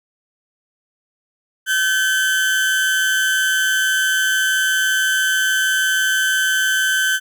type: tone pair together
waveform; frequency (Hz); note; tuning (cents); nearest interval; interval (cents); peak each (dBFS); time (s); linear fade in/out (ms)
35% pulse; 1533.9 / 1700; G6 / G#6; -38 / +40; major second; 178; -14 / -23; 1.66-7.2; 50
effects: none